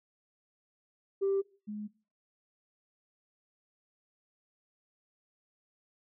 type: tone pair in turn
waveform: sine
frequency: 392 / 209.9 Hz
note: G4 / G#3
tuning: 0 / +19 cents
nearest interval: major seventh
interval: 1081 cents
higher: first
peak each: -25 / -36 dBFS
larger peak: first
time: 1.21-1.42 / 1.67-1.88 s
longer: neither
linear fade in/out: 20 ms
effects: noise-tail reverb RT60 0.4 s tail -22 dB re dry + tanh soft clip ceiling -23 dBFS